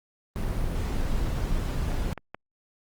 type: noise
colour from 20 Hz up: brown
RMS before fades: -27 dBFS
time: 0.36-2.13 s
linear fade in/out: 0 ms
type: clicks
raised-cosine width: 0.5 ms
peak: -21 dBFS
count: 3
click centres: 1.918 / 2.177 / 2.346 s
effects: Opus 24 kbps